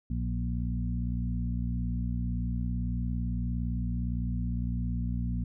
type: harmonic tone with a mistuned harmonic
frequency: 59.7 Hz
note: A#1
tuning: 42 cents sharp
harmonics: 1 / 2 / 3 / 4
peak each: -31 / -34 / -36 / -37 dBFS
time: 0.1-5.44 s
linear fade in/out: 5 ms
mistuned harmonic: 2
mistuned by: -29 cents
effects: none